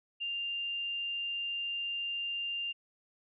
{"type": "tone", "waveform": "sine", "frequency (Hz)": 2794, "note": "F7", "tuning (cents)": 0, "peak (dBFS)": -33, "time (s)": [0.2, 2.73], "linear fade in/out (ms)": 20, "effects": []}